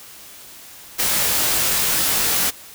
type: noise with comb filter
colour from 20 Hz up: white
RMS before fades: -19 dBFS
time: 0.98-2.51 s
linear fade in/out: 20 ms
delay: 20 ms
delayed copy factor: -0.9
effects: white hiss -41 dBFS RMS until 2.74 s